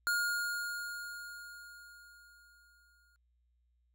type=tone with exponential decay; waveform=square; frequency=1424 Hz; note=F6; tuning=33 cents sharp; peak=-29 dBFS; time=0.07-3.16 s; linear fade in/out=0 ms; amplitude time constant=670 ms; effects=added 60 Hz sine -70 dBFS peak until 3.94 s